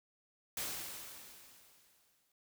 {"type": "noise with exponential decay", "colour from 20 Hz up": "white", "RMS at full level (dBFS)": -38, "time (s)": [0.57, 2.32], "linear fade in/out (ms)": 2, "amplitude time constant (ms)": 380, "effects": []}